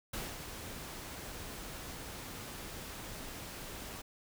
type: noise with ADSR envelope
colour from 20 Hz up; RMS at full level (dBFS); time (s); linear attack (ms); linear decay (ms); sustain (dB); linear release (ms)
pink; -39; 0.13-4.02; 7; 220; -6; 11
effects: none